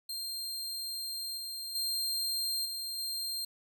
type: tone with level steps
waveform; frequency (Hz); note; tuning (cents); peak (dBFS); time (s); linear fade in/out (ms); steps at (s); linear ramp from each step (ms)
sawtooth; 4186; C8; 0; -33 / -35 / -28 / -33 / -31; 0.09-3.45; 5; 1.37 / 1.75 / 2.65 / 2.98; 5
effects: none